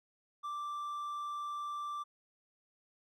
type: tone with hard clipping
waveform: triangle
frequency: 1174.7 Hz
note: D6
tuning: in tune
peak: -38 dBFS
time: 0.43-2.04 s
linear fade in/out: 20 ms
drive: 6 dB
effects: none